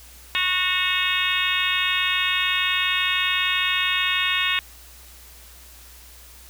harmonic tone with a mistuned harmonic, 367.1 Hz, F#4, 14 cents flat, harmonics 3 / 4 / 5 / 6 / 7 / 8 / 9 / 10, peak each -30 / -32 / -27 / -27 / -26 / -27 / -31 / -27 dBFS, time 0.35-4.59 s, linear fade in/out 0 ms, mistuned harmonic 8, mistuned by -48 cents, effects added 60 Hz sine -47 dBFS peak until 6.49 s + white hiss -47 dBFS RMS until 6.49 s

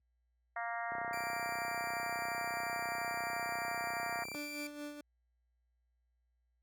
harmonic tone, 233.1 Hz, A#3, in tune, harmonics 3 / 4 / 5 / 6 / 7 / 8 / 9, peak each -40 / -45 / -46 / -45 / -48 / -44 / -51 dBFS, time 0.56-4.24 s, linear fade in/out 5 ms
click train, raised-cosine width 1 ms, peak -31 dBFS, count 109, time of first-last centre 0.92-4.349 s, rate 31.5 Hz
sawtooth tone, 2349 Hz, D7, in tune, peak -40 dBFS, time 1.13-4.67 s, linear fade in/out 2 ms
30% pulse tone with tremolo, 293.7 Hz, D4, in tune, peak -38 dBFS, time 4.34-5.01 s, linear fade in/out 5 ms, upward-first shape sine, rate 4.5 Hz, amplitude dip 55%
effects added 60 Hz sine -66 dBFS peak until 6.62 s + high-pass 100 Hz 12 dB/octave

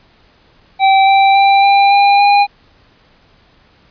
square tone with pitch steps, 775 / 782.2 / 789.5 / 796.8 / 804.2 / 811.7 Hz, G5 / G5 / G5 / G5 / G5 / G#5, -20 / -4 / +12 / +28 / +44 / -40 cents, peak -7 dBFS, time 0.79-2.47 s, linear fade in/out 50 ms, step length 280 ms, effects pink hiss -50 dBFS RMS until 3.9 s + resampled to 11025 Hz

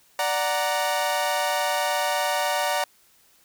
sawtooth chord, D augmented, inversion none, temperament equal, 587.3 / 740 / 932.3 Hz, D5 / F#5 / A#5, 0 / 0 / 0 cents, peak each -23 dBFS, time 0.19-2.84 s, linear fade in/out 2 ms, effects white hiss -59 dBFS RMS until 3.44 s

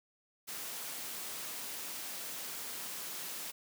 white high-pass noise, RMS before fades -42 dBFS, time 0.47-3.52 s, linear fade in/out 20 ms, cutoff 160 Hz, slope 12 dB/octave, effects none

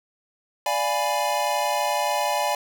square chord, D diminished seventh, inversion none, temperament equal, 587.3 / 698.5 / 830.6 / 987.8 Hz, D5 / F5 / Ab5 / Cb6, 0 / 0 / 0 / 0 cents, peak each -28 / -30 / -26 / -29 dBFS, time 0.66-2.55 s, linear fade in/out 2 ms, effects none

